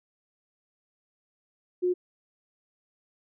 sine tone, 360.4 Hz, F#4, 45 cents flat, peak -22 dBFS, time 1.82-1.94 s, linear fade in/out 20 ms, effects none

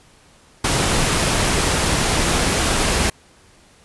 pink noise, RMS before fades -18 dBFS, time 0.64-3.1 s, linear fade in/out 5 ms, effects pink hiss -51 dBFS RMS until 3.84 s + resampled to 24000 Hz

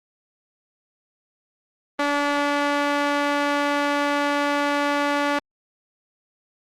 sawtooth tone with band-pass filter, 288.1 Hz, D4, 33 cents flat, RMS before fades -22 dBFS, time 1.99-5.39 s, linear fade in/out 5 ms, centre 1300 Hz, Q 0.67, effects Opus 24 kbps

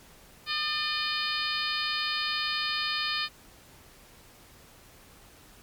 harmonic tone with a mistuned harmonic, 609 Hz, D#5, 37 cents flat, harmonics 2 / 3 / 4 / 5 / 6 / 7 / 8, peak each -35 / -35 / -35 / -35 / -35 / -35 / -35 dBFS, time 0.46-3.29 s, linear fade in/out 50 ms, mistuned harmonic 3, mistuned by -38 cents, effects pink hiss -54 dBFS RMS until 5.62 s + MP3 96 kbps

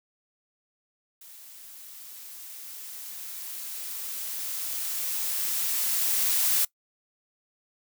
blue noise with level ramp, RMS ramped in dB -48 to -23 dBFS, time 1.21-6.65 s, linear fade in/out 5 ms, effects noise-tail reverb RT60 0.1 s tail -22 dB re dry

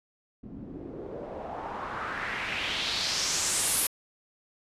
white noise with low-pass filter sweep, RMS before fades -32 dBFS, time 0.43-3.87 s, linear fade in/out 5 ms, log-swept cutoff 210 to 12000 Hz, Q 2.5, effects resampled to 32000 Hz

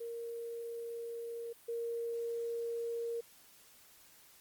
sine tone pair in turn, 466.2 / 466.2 Hz, A#4 / A#4, 0 / 0 cents, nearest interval unison, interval 0 cents, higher neither, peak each -39 / -35 dBFS, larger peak second, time 0-1.53 / 1.68-3.21 s, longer neither, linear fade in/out 10 ms, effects white hiss -61 dBFS RMS until 4.4 s + Opus 32 kbps

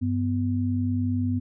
sine tone pair together, 98 / 249 Hz, G2 / B3, 0 / +14 cents, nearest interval octave + major third, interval 1614 cents, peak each -25 dBFS, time 0.01-1.4 s, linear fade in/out 20 ms, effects none

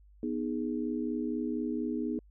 sine chord, G# minor, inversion first, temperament equal, 246.9 / 311.1 / 415.3 Hz, B3 / D#4 / G#4, 0 / 0 / 0 cents, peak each -33 / -34 / -38 dBFS, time 0.23-2.19 s, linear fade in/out 2 ms, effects added 50 Hz sine -55 dBFS peak until 2.3 s

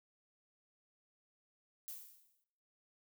violet noise with exponential decay, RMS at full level -44 dBFS, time 1.88-2.44 s, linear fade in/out 0 ms, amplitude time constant 120 ms, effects noise-tail reverb RT60 0.8 s tail -20 dB re dry

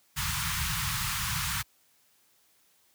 pink band-stop noise, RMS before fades -30 dBFS, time 0.16-1.63 s, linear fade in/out 20 ms, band 170 to 960 Hz, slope 48 dB/octave, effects white hiss -66 dBFS RMS until 2.94 s + high-pass 60 Hz 12 dB/octave

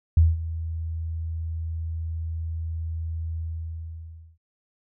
sine tone with ADSR envelope, 81.5 Hz, E2, 19 cents flat, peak -11 dBFS, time 0.17-4.38 s, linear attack 4 ms, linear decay 190 ms, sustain -16 dB, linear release 1000 ms, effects none

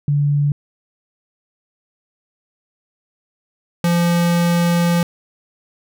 sine / square tone pair in turn, 144.6 / 172.09 Hz, D3 / F3, -27 / -25 cents, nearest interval minor third, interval 302 cents, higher second, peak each -13 / -14 dBFS, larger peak first, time 0.08-0.52 / 3.84-5.03 s, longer second, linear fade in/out 2 ms, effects none

